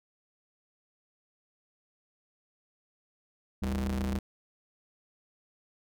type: ring-modulated tone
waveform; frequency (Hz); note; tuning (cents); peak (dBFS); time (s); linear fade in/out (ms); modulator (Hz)
45% pulse; 61.74; B1; 0; -26; 3.62-4.19; 5; 137
effects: none